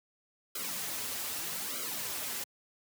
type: noise with flanger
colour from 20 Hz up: white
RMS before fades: -37 dBFS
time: 0.55-2.44 s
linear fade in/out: 5 ms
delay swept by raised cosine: 1.1 to 6.5 ms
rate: 0.81 Hz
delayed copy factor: -0.8
effects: high-pass 100 Hz 12 dB/octave